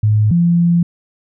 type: tone pair in turn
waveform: sine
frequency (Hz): 106.6 / 171.63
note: G#2 / F3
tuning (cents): +46 / -30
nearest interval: minor sixth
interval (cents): 824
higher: second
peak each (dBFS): -9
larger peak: neither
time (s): 0.03-0.31 / 0.31-0.83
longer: second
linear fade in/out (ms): 5
effects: none